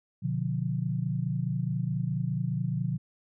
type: chord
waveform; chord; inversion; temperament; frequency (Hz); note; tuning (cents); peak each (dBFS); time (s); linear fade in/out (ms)
sine; B diminished; none; just; 123.47 / 148.16 / 177.8; B2 / D3 / F3; 0 / +16 / +31; -31 / -31 / -32; 0.22-2.98; 20
effects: none